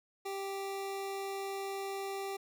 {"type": "tone", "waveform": "25% pulse", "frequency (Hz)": 392, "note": "G4", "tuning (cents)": 0, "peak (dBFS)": -33, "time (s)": [0.25, 2.37], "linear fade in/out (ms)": 10, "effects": []}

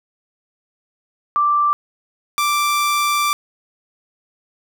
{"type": "tone pair in turn", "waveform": ["sine", "sawtooth"], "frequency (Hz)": [1174.7, 1174.7], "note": ["D6", "D6"], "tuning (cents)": [0, 0], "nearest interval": "unison", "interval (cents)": 0, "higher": "neither", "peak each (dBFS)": [-13, -12], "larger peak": "second", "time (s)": [[1.36, 1.73], [2.38, 3.33]], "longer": "second", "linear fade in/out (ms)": 0, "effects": []}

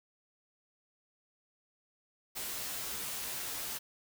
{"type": "noise with comb filter", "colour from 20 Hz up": "white", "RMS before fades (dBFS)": -39, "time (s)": [2.35, 3.79], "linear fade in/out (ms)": 20, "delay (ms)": 12, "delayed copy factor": -0.6, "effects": []}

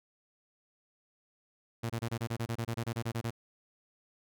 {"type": "tone bursts", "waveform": "sawtooth", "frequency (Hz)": 116.1, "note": "A#2", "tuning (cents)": -7, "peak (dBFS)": -28, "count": 16, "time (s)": [1.83, 3.307], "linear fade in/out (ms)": 10, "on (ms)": 67, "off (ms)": 27, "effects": []}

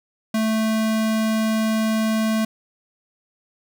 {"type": "tone", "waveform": "square", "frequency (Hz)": 220, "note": "A3", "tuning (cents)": 0, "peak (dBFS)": -19, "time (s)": [0.34, 2.45], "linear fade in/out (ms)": 5, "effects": []}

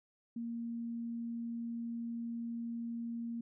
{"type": "tone", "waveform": "sine", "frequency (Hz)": 233.1, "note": "A#3", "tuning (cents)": 0, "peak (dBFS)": -37, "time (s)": [0.36, 3.41], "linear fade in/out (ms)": 5, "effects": []}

